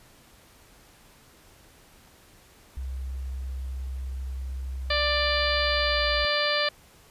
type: tone with pitch glide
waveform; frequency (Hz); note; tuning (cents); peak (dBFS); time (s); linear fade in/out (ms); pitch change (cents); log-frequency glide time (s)
sine; 65.4 to 60.67; C2 to B1; 0 to -30; -30; 2.77-6.25; 0; -130; 5.62-6.07
type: harmonic tone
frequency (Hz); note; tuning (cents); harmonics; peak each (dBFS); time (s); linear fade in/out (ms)
590; D5; +8; 1 / 2 / 3 / 4 / 5 / 6 / 7 / 8; -28 / -31 / -29 / -32 / -33 / -32 / -32 / -32; 4.9-6.69; 5
effects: pink hiss -55 dBFS RMS until 7.1 s + resampled to 32000 Hz